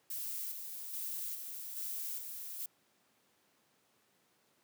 violet noise with tremolo, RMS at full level -40 dBFS, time 0.1-2.66 s, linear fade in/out 5 ms, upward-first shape square, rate 1.2 Hz, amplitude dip 40%, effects pink hiss -72 dBFS RMS until 4.63 s + high-pass 200 Hz 12 dB/octave

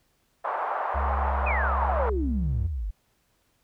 white band-pass noise, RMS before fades -29 dBFS, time 0.44-2.1 s, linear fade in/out 10 ms, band 630 to 1100 Hz, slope 24 dB/octave
triangle tone with pitch glide, 68.3 to 66.82 Hz, C#2 to C2, -25 to +37 cents, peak -23 dBFS, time 0.94-2.68 s, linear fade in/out 20 ms, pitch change -38 cents, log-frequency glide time 1.21-1.45 s
sine exponential sweep, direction down, 2600 to 44 Hz, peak -27 dBFS, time 1.46-2.91 s, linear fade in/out 10 ms
effects pink hiss -69 dBFS RMS until 3.63 s

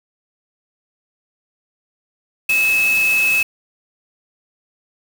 sine tone in noise, 2590 Hz, E7, 31 cents flat, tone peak -13 dBFS, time 2.49-3.43 s, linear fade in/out 5 ms, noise white, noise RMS -27 dBFS, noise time 2.49-3.43 s, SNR +11 dB, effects none

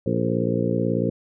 harmonic tone with a mistuned harmonic, 58.27 Hz, A#1, in tune, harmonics 2 / 3 / 4 / 5 / 6 / 7 / 8 / 9, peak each -27 / -26 / -27 / -29 / -29 / -32 / -29 / -29 dBFS, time 0.06-1.1 s, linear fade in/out 5 ms, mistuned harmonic 7, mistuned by +52 cents, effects none

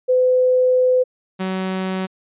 sine / sawtooth tone pair in turn, 507 / 188.11 Hz, B4 / F#3, +45 / +29 cents, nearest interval octave + perfect fourth, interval 1716 cents, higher first, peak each -12 / -17 dBFS, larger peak first, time 0.08-1.04 / 1.39-2.07 s, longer first, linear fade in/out 20 ms, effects resampled to 8000 Hz

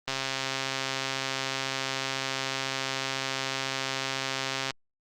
click train, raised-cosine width 0.2 ms, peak -12 dBFS, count 621, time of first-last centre 0.08-4.707 s, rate 134 Hz, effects Opus 32 kbps

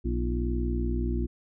harmonic tone with a mistuned harmonic, 60.8 Hz, B1, 26 cents flat, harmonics 1 / 2 / 3 / 4 / 5 / 6, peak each -27 / -36 / -40 / -33 / -42 / -34 dBFS, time 0.04-1.27 s, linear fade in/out 20 ms, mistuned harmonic 6, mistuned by -91 cents, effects none

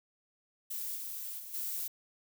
violet noise with level steps, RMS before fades -38 / -41 / -46 / -37 dBFS, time 0.7-1.88 s, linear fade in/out 10 ms, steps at 0.95 / 1.38 / 1.53 s, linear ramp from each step 20 ms, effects none

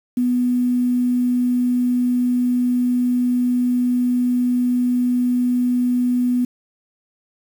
sine tone, 246.8 Hz, B3, 1 cent flat, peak -15 dBFS, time 0.17-6.45 s, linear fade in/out 5 ms, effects 7-bit

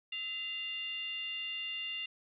sine tone with frequency modulation, 2794 Hz, F7, in tune, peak -36 dBFS, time 0.12-2.06 s, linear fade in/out 5 ms, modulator 750 Hz, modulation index 0.65, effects none

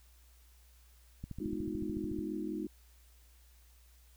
click train, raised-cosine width 5 ms, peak -29 dBFS, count 14, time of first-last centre 1.24-2.189 s, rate 13.7 Hz
sine chord, F half-diminished seventh, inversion first, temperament equal with one note detuned, 207.7 / 246.9 / 311.1 / 356.8 Hz, Ab3 / Cb4 / Eb4 / F4, 0 / 0 / 0 / +37 cents, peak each -41 / -44 / -38 / -42 dBFS, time 1.4-2.67 s, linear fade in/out 5 ms
effects added 60 Hz sine -59 dBFS peak until 4.16 s + white hiss -67 dBFS RMS until 4.16 s

